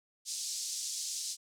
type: band-pass noise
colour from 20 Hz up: pink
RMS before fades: -38 dBFS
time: 0.25-1.37 s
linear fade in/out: 50 ms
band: 4800 to 8500 Hz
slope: 24 dB/octave
effects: none